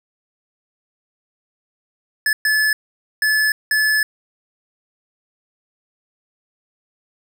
square tone bursts at uneven times, 1726 Hz, A6, 34 cents flat, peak -15 dBFS, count 4, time 2.26-2.33 / 2.45-2.73 / 3.22-3.52 / 3.71-4.03 s, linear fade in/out 2 ms, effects none

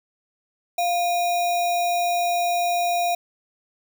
sine tone with sample-and-hold, 698.5 Hz, F5, in tune, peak -19 dBFS, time 0.78-3.15 s, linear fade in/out 5 ms, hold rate 3150 Hz, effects none

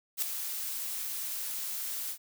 blue noise with ADSR envelope, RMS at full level -28 dBFS, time 0.17-2.18 s, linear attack 52 ms, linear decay 6 ms, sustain -8 dB, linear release 72 ms, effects none

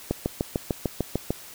click train, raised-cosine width 2 ms, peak -10 dBFS, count 9, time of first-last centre 0.11-1.306 s, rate 6.69 Hz, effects white hiss -44 dBFS RMS until 1.54 s

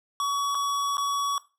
square tone with dropouts, 1129 Hz, C#6, 31 cents sharp, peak -25 dBFS, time 0.2-1.38 s, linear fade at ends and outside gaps 1 ms, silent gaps 0.547-0.551 / 0.97-0.98 s, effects noise-tail reverb RT60 0.3 s tail -17 dB re dry + low-pass 11000 Hz 12 dB/octave

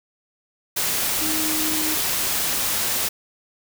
sine tone in noise, 311.4 Hz, D#4, 2 cents sharp, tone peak -27 dBFS, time 1.21-1.95 s, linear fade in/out 10 ms, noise white, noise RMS -23 dBFS, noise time 0.76-3.09 s, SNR -7 dB, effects none

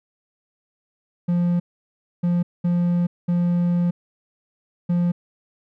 triangle tone bursts at uneven times, 174.61 Hz, F3, in tune, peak -15 dBFS, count 5, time 1.28-1.6 / 2.23-2.43 / 2.64-3.07 / 3.28-3.91 / 4.89-5.12 s, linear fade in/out 10 ms, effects none

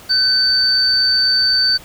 sine tone pair together, 1523 / 4564 Hz, F#6 / C#8, +50 / +50 cents, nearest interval octave + perfect fifth, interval 1900 cents, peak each -21 / -12 dBFS, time 0.09-1.78 s, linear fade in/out 20 ms, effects pink hiss -40 dBFS RMS until 1.84 s

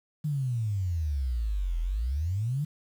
sine exponential two-way sweep, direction down then up, 155.56 to 40.45 to 155.56 Hz, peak -26 dBFS, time 0.24-2.65 s, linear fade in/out 10 ms, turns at 1.8 s, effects 9-bit

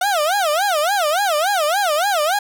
30% pulse tone with vibrato, 698.5 Hz, F5, in tune, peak -13 dBFS, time 0.01-2.39 s, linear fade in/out 5 ms, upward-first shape sine, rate 3.5 Hz, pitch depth 290 cents each way, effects none

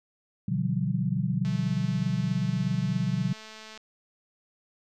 sine chord, G dominant seventh, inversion first, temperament equal with one note detuned, 123.47 / 146.83 / 174.61 / 191.52 Hz, B2 / D3 / F3 / G3, 0 / 0 / 0 / -40 cents, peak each -30 dBFS, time 0.48-3.33 s, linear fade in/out 5 ms
click train, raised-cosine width 0.2 ms, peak -28 dBFS, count 508, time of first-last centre 1.45-3.776 s, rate 218 Hz
effects none

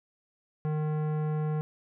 sine tone with tanh clipping, 153.2 Hz, D#3, 27 cents flat, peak -29 dBFS, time 0.65-1.61 s, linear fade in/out 0 ms, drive 16 dB, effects none

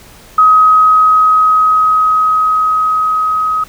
sine tone with level ramp, 1265 Hz, D#6, 28 cents sharp, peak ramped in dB -3 to -11 dBFS, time 0.38-3.64 s, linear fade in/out 5 ms, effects pink hiss -39 dBFS RMS until 3.68 s

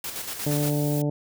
white noise with tremolo, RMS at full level -32 dBFS, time 0.04-0.7 s, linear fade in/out 2 ms, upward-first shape square, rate 8.5 Hz, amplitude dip 45%
blue noise, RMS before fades -36 dBFS, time 0.42-1.02 s, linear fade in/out 5 ms
harmonic tone, 146.83 Hz, D3, in tune, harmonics 1 / 2 / 3 / 4 / 5 / 6, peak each -24 / -27 / -32 / -32 / -42 / -44 dBFS, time 0.46-1.1 s, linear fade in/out 5 ms
effects none

